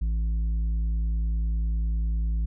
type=tone with tanh clipping; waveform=sine; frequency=55 Hz; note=A1; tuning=in tune; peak=-24 dBFS; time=0.01-2.46 s; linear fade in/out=10 ms; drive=6 dB; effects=none